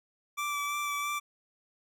25% pulse tone with vibrato, 1163 Hz, D6, 17 cents flat, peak -27 dBFS, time 0.37-1.2 s, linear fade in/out 20 ms, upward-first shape sine, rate 3 Hz, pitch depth 17 cents each way, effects none

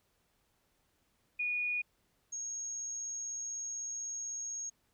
sine tone pair in turn, 2455 / 6554 Hz, D#7 / G#8, -24 / -24 cents, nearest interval octave + perfect fourth, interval 1700 cents, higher second, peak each -31 / -37 dBFS, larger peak first, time 1.39-1.82 / 2.32-4.7 s, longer second, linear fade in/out 10 ms, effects pink hiss -75 dBFS RMS until 4.93 s

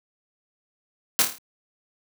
white noise with echo, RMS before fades -18 dBFS, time 1.19-1.22 s, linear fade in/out 0 ms, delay 27 ms, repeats 6, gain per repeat -5 dB, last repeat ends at 1.382 s, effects high-pass 200 Hz 12 dB/octave

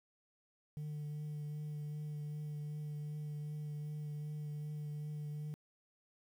sine tone with vibrato, 149.6 Hz, D3, 32 cents sharp, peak -37 dBFS, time 0.77-5.54 s, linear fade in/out 0 ms, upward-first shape triangle, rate 2.6 Hz, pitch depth 19 cents each way, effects tanh soft clip ceiling -39 dBFS + 11-bit

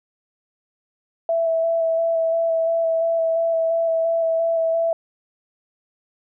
sine tone with vibrato, 659.3 Hz, E5, in tune, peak -17 dBFS, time 1.29-4.93 s, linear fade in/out 2 ms, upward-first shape square, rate 2.9 Hz, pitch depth 13 cents each way, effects none

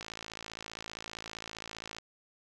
click train, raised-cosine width 0.2 ms, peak -23 dBFS, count 110, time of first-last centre 0.01-1.985 s, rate 55.2 Hz, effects none

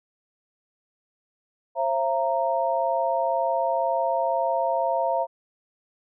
sine tone cluster, 534 / 676 / 930 Hz, C5 / E5 / A#5, +35 / +43 / -4 cents, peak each -27 / -24 / -26 dBFS, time 1.75-5.27 s, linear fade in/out 50 ms, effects none

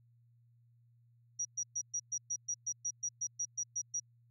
sine tone bursts, 5770 Hz, F#8, 44 cents flat, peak -33 dBFS, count 15, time 1.39-4 s, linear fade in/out 10 ms, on 62 ms, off 120 ms, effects added 118 Hz sine -64 dBFS peak until 4.3 s

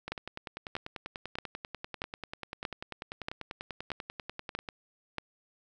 two click trains, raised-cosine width 0.3 ms, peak -22 / -17 dBFS, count 48 / 9, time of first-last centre 0.08-4.688 / 0.12-5.183 s, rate 10.2 / 1.58 Hz, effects none

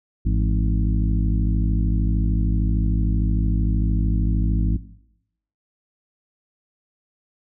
harmonic tone with a mistuned harmonic, 53.2 Hz, G#1, 42 cents sharp, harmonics 1 / 2 / 3 / 4 / 5 / 6, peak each -18 / -24 / -28 / -30 / -32 / -34 dBFS, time 0.25-4.77 s, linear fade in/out 10 ms, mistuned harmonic 3, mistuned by +120 cents, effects noise-tail reverb RT60 0.8 s tail -17 dB re dry

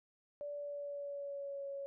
sine tone with pitch glide, 580 to 556.1 Hz, D5 to C#5, -22 to +5 cents, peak -40 dBFS, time 0.41-1.86 s, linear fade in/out 0 ms, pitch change -73 cents, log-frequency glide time 0.53-1.68 s, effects none

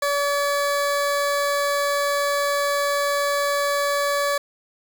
20% pulse tone, 571 Hz, D5, 49 cents flat, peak -15 dBFS, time 0.02-4.38 s, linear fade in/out 5 ms, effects 7-bit

